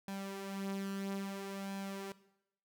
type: tone with flanger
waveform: sawtooth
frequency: 196 Hz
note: G3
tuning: in tune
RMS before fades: -42 dBFS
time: 0.08-2.12 s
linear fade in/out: 2 ms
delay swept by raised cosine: 1.2 to 5.8 ms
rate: 0.6 Hz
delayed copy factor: +0.55
effects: noise-tail reverb RT60 0.8 s tail -17 dB re dry